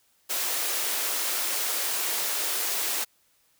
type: high-pass noise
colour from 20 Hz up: white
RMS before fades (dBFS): -28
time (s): 0.29-3.05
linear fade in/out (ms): 20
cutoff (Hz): 330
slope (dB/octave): 24
effects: white hiss -66 dBFS RMS until 3.59 s